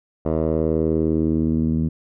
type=tone with low-pass filter sweep; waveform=10% pulse; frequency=79.6 Hz; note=D#2; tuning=40 cents sharp; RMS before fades=-20 dBFS; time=0.25-1.89 s; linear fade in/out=10 ms; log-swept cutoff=700 to 200 Hz; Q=2.4; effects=none